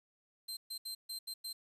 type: tone bursts at uneven times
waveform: sawtooth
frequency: 4132 Hz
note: C8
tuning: 22 cents flat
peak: -37 dBFS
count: 6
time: 0.48-0.57 / 0.7-0.78 / 0.85-0.95 / 1.09-1.19 / 1.27-1.34 / 1.44-1.53 s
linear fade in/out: 10 ms
effects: resampled to 32000 Hz + 11-bit